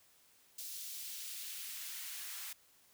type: noise with high-pass filter sweep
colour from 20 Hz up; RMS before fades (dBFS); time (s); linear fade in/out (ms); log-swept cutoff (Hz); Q
white; -45; 0.58-2.53; 5; 4400 to 1300; 0.96
effects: white hiss -67 dBFS RMS until 2.93 s